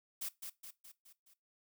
blue noise with echo, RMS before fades -40 dBFS, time 0.21-0.29 s, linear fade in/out 10 ms, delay 210 ms, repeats 5, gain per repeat -5 dB, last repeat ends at 1.34 s, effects noise-tail reverb RT60 0.2 s tail -18 dB re dry

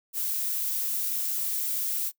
violet noise, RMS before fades -29 dBFS, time 0.13-2.12 s, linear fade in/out 50 ms, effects noise-tail reverb RT60 0.1 s tail -21 dB re dry

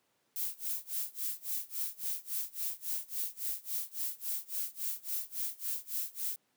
violet noise with tremolo, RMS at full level -34 dBFS, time 0.36-6.36 s, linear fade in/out 0 ms, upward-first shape sine, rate 3.6 Hz, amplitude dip 95%, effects pink hiss -75 dBFS RMS until 6.56 s + high-pass 200 Hz 12 dB/octave

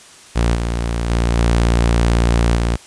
sawtooth tone with level steps, 58 Hz, A#1, 8 cents flat, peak -9 / -14 / -10 / -8 / -11 dBFS, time 0.35-2.77 s, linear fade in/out 20 ms, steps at 0.54 / 1.09 / 1.37 / 2.55 s, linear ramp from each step 20 ms, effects white hiss -42 dBFS RMS until 2.86 s + resampled to 22050 Hz

